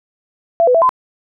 sine tone with pitch steps, 674 / 498.9 / 662 / 1022 Hz, E5 / B4 / E5 / C6, +38 / +17 / +7 / -41 cents, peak -8 dBFS, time 0.6-0.892 s, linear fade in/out 0 ms, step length 73 ms, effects none

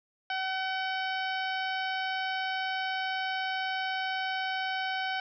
harmonic tone, 758 Hz, F#5, 42 cents sharp, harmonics 1 / 2 / 3 / 4 / 5 / 6 / 7, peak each -33 / -34 / -39 / -39 / -46 / -48 / -46 dBFS, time 0.3-5.2 s, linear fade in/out 2 ms, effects none

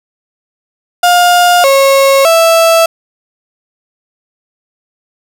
35% pulse tone with pitch steps, 708 / 546 / 660 Hz, F5 / C#5 / E5, +23 / -26 / +2 cents, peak -3 dBFS, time 1.03-2.86 s, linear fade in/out 5 ms, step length 610 ms, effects none

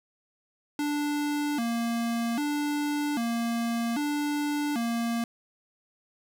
square tone with vibrato, 261.4 Hz, C4, 1 cent flat, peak -27 dBFS, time 0.79-5.24 s, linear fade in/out 2 ms, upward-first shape square, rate 0.63 Hz, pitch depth 200 cents each way, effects 11-bit

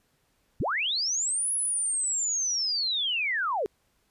sine linear two-way sweep, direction up then down, 38.89 to 10548 to 367.8 Hz, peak -25 dBFS, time 0.6-3.66 s, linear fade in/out 0 ms, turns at 1.52 s, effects pink hiss -70 dBFS RMS until 4.1 s + resampled to 32000 Hz

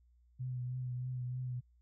sine tone with vibrato, 125.8 Hz, B2, 32 cents sharp, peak -36 dBFS, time 0.39-1.61 s, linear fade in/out 20 ms, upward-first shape triangle, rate 3.2 Hz, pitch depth 34 cents each way, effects added 60 Hz sine -64 dBFS peak until 1.81 s

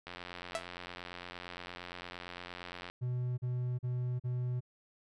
click train, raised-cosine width 0.3 ms, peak -27 dBFS, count 252, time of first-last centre 0.07-2.9 s, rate 88.7 Hz
sawtooth tone with exponential decay, 659.3 Hz, E5, in tune, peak -26 dBFS, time 0.55-0.66 s, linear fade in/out 0 ms, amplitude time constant 22 ms
triangle tone bursts, 124.2 Hz, B2, 10 cents sharp, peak -30 dBFS, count 4, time 3.01-4.607 s, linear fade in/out 20 ms, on 370 ms, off 39 ms
effects resampled to 24000 Hz

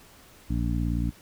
harmonic tone, 58.27 Hz, A#1, in tune, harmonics 1 / 2 / 3 / 4 / 5, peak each -27 / -30 / -32 / -33 / -34 dBFS, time 0.49-1.11 s, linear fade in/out 20 ms, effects pink hiss -53 dBFS RMS until 1.21 s

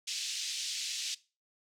white band-pass noise, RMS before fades -37 dBFS, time 0.07-1.15 s, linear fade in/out 10 ms, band 2700 to 6600 Hz, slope 24 dB/octave, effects noise-tail reverb RT60 0.3 s tail -19 dB re dry

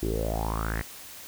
sawtooth tone with low-pass filter sweep, 55 Hz, A1, in tune, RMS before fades -29 dBFS, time 0.02-0.82 s, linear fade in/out 10 ms, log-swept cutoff 340 to 2000 Hz, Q 7, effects white hiss -44 dBFS RMS until 1.27 s

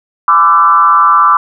sine tone with frequency modulation, 1174.7 Hz, D6, in tune, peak -4 dBFS, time 0.28-1.37 s, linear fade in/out 2 ms, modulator 167 Hz, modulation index 0.98, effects none

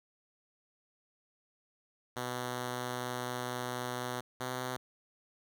5% pulse tone pair in turn, 124.2 / 127.03 Hz, B2 / B2, +10 / +49 cents, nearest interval unison, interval 39 cents, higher second, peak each -24 dBFS, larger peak neither, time 2.16-4.21 / 4.4-4.77 s, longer first, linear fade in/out 10 ms, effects none

